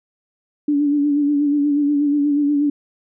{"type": "tone with vibrato", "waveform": "sine", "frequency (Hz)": 289.7, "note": "D4", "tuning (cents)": -24, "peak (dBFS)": -14, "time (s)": [0.68, 2.7], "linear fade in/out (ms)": 5, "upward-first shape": "sine", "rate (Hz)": 8.3, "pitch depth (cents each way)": 39, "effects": []}